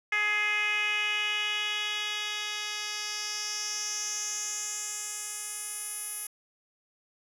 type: tone with band-pass filter sweep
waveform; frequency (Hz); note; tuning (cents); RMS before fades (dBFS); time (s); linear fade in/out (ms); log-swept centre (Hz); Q
10% pulse; 419.5; G#4; +17; -32; 0.12-6.27; 5; 2100 to 11000; 3.4
effects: none